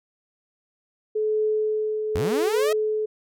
sine tone with tremolo, 430 Hz, A4, 40 cents flat, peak -19 dBFS, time 1.15-3.06 s, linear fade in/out 10 ms, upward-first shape triangle, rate 0.85 Hz, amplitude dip 45%
sawtooth linear sweep, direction up, 61.74 to 652 Hz, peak -21 dBFS, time 2.15-2.73 s, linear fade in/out 5 ms
effects none

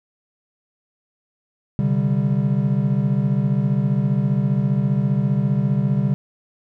triangle chord, C suspended second, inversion none, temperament equal with one note detuned, 130.81 / 145.82 / 196 Hz, C3 / D3 / G3, 0 / -12 / 0 cents, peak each -19 dBFS, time 1.79-6.14 s, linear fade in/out 0 ms, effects none

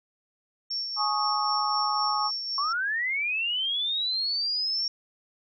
sine tone with tremolo, 5460 Hz, F8, 40 cents flat, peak -27 dBFS, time 0.7-2.73 s, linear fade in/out 10 ms, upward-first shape sine, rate 3.9 Hz, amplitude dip 40%
sine chord, Ab suspended fourth, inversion none, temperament equal with one note detuned, 839.8 / 1108.7 / 1244.5 Hz, Ab5 / Db6 / Eb6, +19 / 0 / 0 cents, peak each -29 dBFS, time 0.96-2.31 s, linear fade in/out 50 ms
sine linear sweep, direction up, 1082 to 5540 Hz, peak -25 dBFS, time 2.58-4.88 s, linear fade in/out 2 ms
effects none

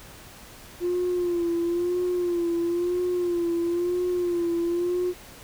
sine tone with vibrato, 349.2 Hz, F4, in tune, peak -21 dBFS, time 0.8-5.14 s, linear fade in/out 50 ms, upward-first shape sine, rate 1 Hz, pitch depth 50 cents each way, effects tanh soft clip ceiling -19 dBFS + pink hiss -46 dBFS RMS until 5.43 s

